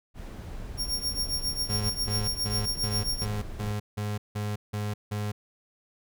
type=noise; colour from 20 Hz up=brown; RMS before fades=-37 dBFS; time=0.14-3.75 s; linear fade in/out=50 ms
type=tone with tremolo; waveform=sawtooth; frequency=5550 Hz; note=F8; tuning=12 cents flat; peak=-22 dBFS; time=0.77-3.26 s; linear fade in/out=50 ms; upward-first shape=triangle; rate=7.4 Hz; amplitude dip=90%
type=tone bursts; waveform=35% pulse; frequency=104.4 Hz; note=G#2; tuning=10 cents sharp; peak=-27 dBFS; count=10; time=1.69-5.32 s; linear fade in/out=10 ms; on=210 ms; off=170 ms
effects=none